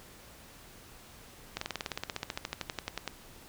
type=slowing click train; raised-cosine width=0.2 ms; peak=-16 dBFS; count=23; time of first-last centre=1.57-3.077 s; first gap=44 ms; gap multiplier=1.04; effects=pink hiss -53 dBFS RMS until 3.48 s